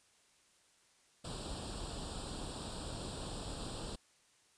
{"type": "noise with comb filter", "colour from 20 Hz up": "pink", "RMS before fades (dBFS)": -43, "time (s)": [1.24, 3.96], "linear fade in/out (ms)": 10, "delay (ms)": 0.24, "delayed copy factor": 0.85, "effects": ["white hiss -69 dBFS RMS until 4.57 s", "resampled to 22050 Hz"]}